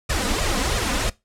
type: noise with flanger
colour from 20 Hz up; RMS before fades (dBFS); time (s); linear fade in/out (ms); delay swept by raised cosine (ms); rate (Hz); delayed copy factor
pink; -22; 0.09-1.1; 10; 1.6 to 4.1; 3; +0.8
effects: noise-tail reverb RT60 0.2 s tail -20 dB re dry + low-pass 9000 Hz 12 dB/octave